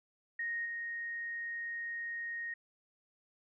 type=tone with level steps; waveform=sine; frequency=1864.7 Hz; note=A#6; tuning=in tune; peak=-34 / -37 dBFS; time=0.39-2.54 s; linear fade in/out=5 ms; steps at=0.65 s; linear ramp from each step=10 ms; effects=none